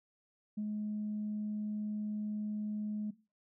sine tone, 211 Hz, G#3, 28 cents sharp, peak -33 dBFS, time 0.57-3.11 s, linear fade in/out 10 ms, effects noise-tail reverb RT60 0.3 s tail -18 dB re dry + tanh soft clip ceiling -30 dBFS

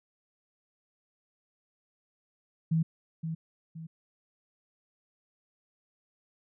sine tone with echo, 162 Hz, E3, 30 cents flat, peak -23 dBFS, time 2.71-2.83 s, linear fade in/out 10 ms, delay 520 ms, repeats 2, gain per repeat -8 dB, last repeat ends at 3.87 s, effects none

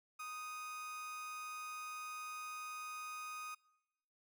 30% pulse tone with amplitude modulation, 1244.5 Hz, D#6, in tune, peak -40 dBFS, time 0.19-3.55 s, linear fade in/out 10 ms, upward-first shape sine, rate 288 Hz, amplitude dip 30%, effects noise-tail reverb RT60 1.0 s tail -24 dB re dry

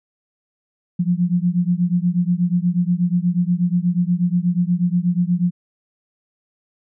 sine beating tone pair, 172.9 / 181.2 Hz, F3 / F#3, -17 / -36 cents, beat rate 8.3 Hz, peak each -18 / -19 dBFS, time 0.99-5.51 s, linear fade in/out 10 ms, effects none

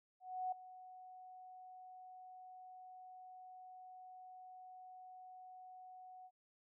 sine tone with ADSR envelope, 740 Hz, F#5, in tune, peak -36 dBFS, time 0.2-6.31 s, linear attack 320 ms, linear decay 6 ms, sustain -17 dB, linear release 55 ms, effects none

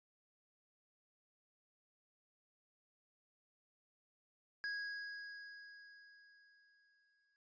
square tone with exponential decay, 1653 Hz, G#6, 9 cents flat, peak -39 dBFS, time 4.64-7.36 s, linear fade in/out 0 ms, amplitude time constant 590 ms, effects resampled to 16000 Hz

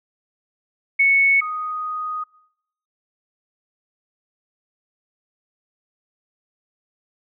sine tone pair in turn, 2211 / 1244.4 Hz, C#7 / D#6, -5 / 0 cents, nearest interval minor seventh, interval 995 cents, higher first, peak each -12 / -24 dBFS, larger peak first, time 0.99-1.41 / 1.41-2.24 s, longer second, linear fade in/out 10 ms, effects noise-tail reverb RT60 0.8 s tail -23 dB re dry

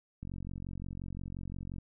click train, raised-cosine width 5 ms, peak -29 dBFS, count 72, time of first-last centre 0.23-1.784 s, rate 45.7 Hz, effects none

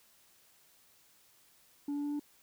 sine tone with pitch steps, 287.2 / 289 / 290.9 / 292.7 Hz, D4 / D4 / D4 / D4, -39 / -28 / -16 / -6 cents, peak -30 dBFS, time 1.88-2.196 s, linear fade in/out 5 ms, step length 79 ms, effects tanh soft clip ceiling -32 dBFS + white hiss -65 dBFS RMS until 2.42 s

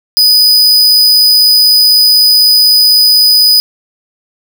45% pulse tone, 4978 Hz, D#8, in tune, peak -3 dBFS, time 0.17-3.6 s, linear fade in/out 0 ms, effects 7-bit

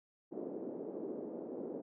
white band-pass noise, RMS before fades -43 dBFS, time 0.31-1.82 s, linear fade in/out 20 ms, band 250 to 450 Hz, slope 24 dB/octave, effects none

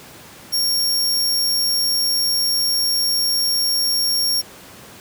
sawtooth tone, 5540 Hz, F8, 15 cents flat, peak -14 dBFS, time 0.52-4.42 s, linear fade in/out 20 ms, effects pink hiss -41 dBFS RMS until 5 s + high-pass 100 Hz 12 dB/octave

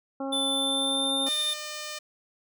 harmonic tone, 271.5 Hz, C#4, 36 cents flat, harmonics 1 / 2 / 3 / 4 / 5, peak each -32 / -34 / -37 / -44 / -44 dBFS, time 0.2-1.29 s, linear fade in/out 5 ms
square tone with pitch glide, 3520 to 3611 Hz, A7 to A7, 0 to +44 cents, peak -26 dBFS, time 0.32-1.54 s, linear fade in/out 10 ms, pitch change +44 cents, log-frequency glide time 0.47-1.23 s
5% pulse tone, 604 Hz, D5, 48 cents sharp, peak -23 dBFS, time 1.26-1.99 s, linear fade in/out 10 ms
effects none

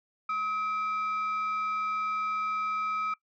sine tone pair together, 1276.4 / 2349 Hz, D#6 / D7, +44 / 0 cents, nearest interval major seventh, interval 1056 cents, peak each -27 / -37 dBFS, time 0.29-3.14 s, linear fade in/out 5 ms, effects noise-tail reverb RT60 0.1 s tail -21 dB re dry + tanh soft clip ceiling -24 dBFS

